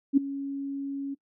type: tone with ADSR envelope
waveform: sine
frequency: 277.2 Hz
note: C#4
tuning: in tune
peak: -13 dBFS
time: 0.13-1.15 s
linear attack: 42 ms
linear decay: 10 ms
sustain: -17 dB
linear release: 17 ms
effects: noise-tail reverb RT60 0.1 s tail -20 dB re dry